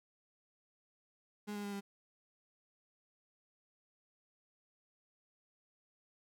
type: tone with pitch steps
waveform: 35% pulse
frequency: 207.7 / 205 / 202.3 / 199.58 Hz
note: G#3 / G#3 / G#3 / G3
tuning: 0 / -22 / -45 / +31 cents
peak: -38 dBFS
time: 1.47-1.81 s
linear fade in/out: 20 ms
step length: 85 ms
effects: none